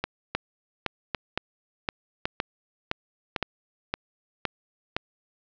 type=two click trains; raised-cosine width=0.3 ms; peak=-9 / -10 dBFS; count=10 / 4; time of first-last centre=0.35-4.965 / 0.04-3.362 s; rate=1.95 / 0.903 Hz; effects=low-pass 5000 Hz 12 dB/octave